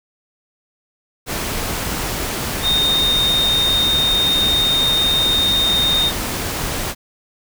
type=tone in noise; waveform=sine; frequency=3678 Hz; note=A#7; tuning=24 cents flat; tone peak=-14 dBFS; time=2.62-6.12 s; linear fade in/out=50 ms; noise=pink; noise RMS=-23 dBFS; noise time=1.26-6.95 s; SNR=+6 dB; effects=none